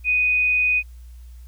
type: tone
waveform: sine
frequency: 2489 Hz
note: D#7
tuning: in tune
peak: -16 dBFS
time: 0.04-0.83 s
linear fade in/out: 50 ms
effects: added 60 Hz sine -38 dBFS peak until 1.47 s + white hiss -60 dBFS RMS until 1.47 s

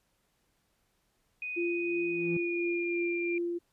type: tone with pitch glide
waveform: sine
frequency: 2489 to 2385 Hz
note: D#7 to D7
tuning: 0 to +26 cents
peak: -34 dBFS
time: 1.42-3.38 s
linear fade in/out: 2 ms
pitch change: -74 cents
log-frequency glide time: 2.12-3.03 s
type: tone with tremolo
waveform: sine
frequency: 345.2 Hz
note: F4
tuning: 20 cents flat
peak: -28 dBFS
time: 1.56-3.59 s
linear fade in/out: 20 ms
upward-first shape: triangle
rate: 2.9 Hz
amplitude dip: 30%
type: tone with exponential growth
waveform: triangle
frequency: 169 Hz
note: E3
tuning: 43 cents sharp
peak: -29 dBFS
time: 1.72-2.37 s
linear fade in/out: 2 ms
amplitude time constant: 140 ms
effects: pink hiss -74 dBFS RMS until 3.72 s + resampled to 32000 Hz

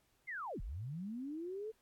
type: linear two-way sweep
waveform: sine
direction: down then up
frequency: 2164 to 30.87 to 449.6 Hz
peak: -40 dBFS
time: 0.27-1.72 s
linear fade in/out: 20 ms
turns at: 0.61 s
effects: pink hiss -75 dBFS RMS until 1.81 s + AAC 64 kbps

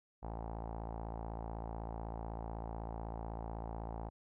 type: tone with low-pass filter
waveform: sawtooth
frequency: 56 Hz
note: A1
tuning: 31 cents sharp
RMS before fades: -43 dBFS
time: 0.22-4.1 s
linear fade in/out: 20 ms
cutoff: 830 Hz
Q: 4.2
effects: none

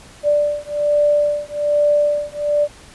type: beating tone pair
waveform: sine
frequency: 587.3 / 588.5 Hz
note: D5 / D5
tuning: 0 / +3 cents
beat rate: 1.2 Hz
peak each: -17 dBFS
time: 0.23-2.68 s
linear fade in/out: 50 ms
effects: pink hiss -43 dBFS RMS until 2.94 s + resampled to 24000 Hz

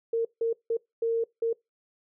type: tone bursts at uneven times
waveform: sine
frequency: 458.4 Hz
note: A#4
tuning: 29 cents flat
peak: -23 dBFS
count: 5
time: 0.13-0.25 / 0.41-0.53 / 0.7-0.77 / 1.02-1.24 / 1.42-1.53 s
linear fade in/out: 5 ms
effects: noise-tail reverb RT60 0.2 s tail -24 dB re dry

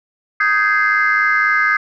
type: chord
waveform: sine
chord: Ab major seventh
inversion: second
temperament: just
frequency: 1245.9 / 1557.4 / 1661.2 / 2077 Hz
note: Eb6 / G6 / Ab6 / C7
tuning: +2 / -12 / 0 / -13 cents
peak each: -17 dBFS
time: 0.4-1.77 s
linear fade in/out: 5 ms
effects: tanh soft clip ceiling -5 dBFS

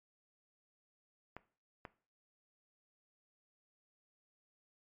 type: clicks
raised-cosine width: 0.5 ms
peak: -30 dBFS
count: 2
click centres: 1.366 / 1.852 s
effects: noise-tail reverb RT60 0.4 s tail -17 dB re dry + MP3 48 kbps

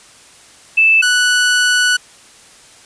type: tone pair in turn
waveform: sine / sawtooth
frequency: 2637 / 1480 Hz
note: E7 / F#6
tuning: 0 / 0 cents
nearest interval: minor seventh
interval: 1000 cents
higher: first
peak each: -7 dBFS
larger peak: neither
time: 0.77-1.02 / 1.02-1.97 s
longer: second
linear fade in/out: 10 ms
effects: white hiss -43 dBFS RMS until 2.85 s + resampled to 22050 Hz

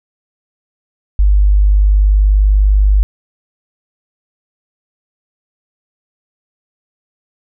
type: tone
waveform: sine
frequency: 50.2 Hz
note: G1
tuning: 42 cents sharp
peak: -6 dBFS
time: 1.19-3.03 s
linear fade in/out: 0 ms
effects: none

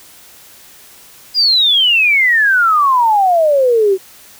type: exponential sweep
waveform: sine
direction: down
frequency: 4978 to 370 Hz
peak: -8 dBFS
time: 1.34-3.98 s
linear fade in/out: 50 ms
effects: white hiss -41 dBFS RMS until 4.39 s

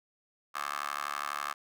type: tone with high-pass filter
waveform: 15% pulse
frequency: 72.1 Hz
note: D2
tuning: 31 cents flat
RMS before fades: -36 dBFS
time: 0.54-1.54 s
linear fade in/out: 20 ms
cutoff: 1200 Hz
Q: 3.8
effects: none

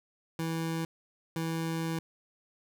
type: tone pair in turn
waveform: 25% pulse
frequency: 163.5 / 163.5 Hz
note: E3 / E3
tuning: -14 / -14 cents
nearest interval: unison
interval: 0 cents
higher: neither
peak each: -27 dBFS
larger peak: neither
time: 0.39-0.85 / 1.36-1.99 s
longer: second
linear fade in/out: 2 ms
effects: none

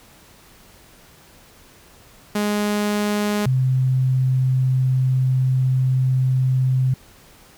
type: tone pair in turn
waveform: sawtooth / sine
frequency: 207.7 / 129.71 Hz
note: G#3 / C3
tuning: 0 / -15 cents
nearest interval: minor sixth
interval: 815 cents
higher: first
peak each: -15 dBFS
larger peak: neither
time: 2.35-3.46 / 3.46-6.94 s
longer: second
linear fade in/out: 5 ms
effects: pink hiss -49 dBFS RMS until 7.57 s

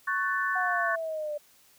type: chord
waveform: sine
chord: F# minor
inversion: second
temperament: equal with one note detuned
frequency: 1108.7 / 1498.9 / 1760 Hz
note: C#6 / F#6 / A6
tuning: 0 / +22 / 0 cents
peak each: -30 dBFS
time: 0.07-0.96 s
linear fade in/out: 10 ms
type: exponential sweep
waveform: sine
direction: down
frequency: 743 to 587.3 Hz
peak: -30 dBFS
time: 0.55-1.38 s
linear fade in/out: 10 ms
effects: white hiss -60 dBFS RMS until 1.78 s

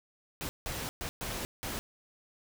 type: noise bursts at uneven times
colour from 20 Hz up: pink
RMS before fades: -37 dBFS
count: 5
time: 0.41-0.49 / 0.66-0.89 / 1.01-1.09 / 1.21-1.45 / 1.63-1.79 s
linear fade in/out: 0 ms
effects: none

